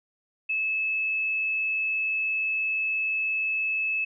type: tone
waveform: sine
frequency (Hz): 2603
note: E7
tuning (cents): -22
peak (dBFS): -24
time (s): 0.49-4.05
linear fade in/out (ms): 10
effects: none